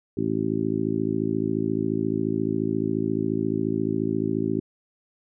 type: harmonic tone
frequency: 54.3 Hz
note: A1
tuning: 22 cents flat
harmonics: 2 / 3 / 4 / 5 / 6 / 7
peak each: -33 / -31 / -30 / -28 / -28 / -29 dBFS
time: 0.17-4.6 s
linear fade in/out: 5 ms
effects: none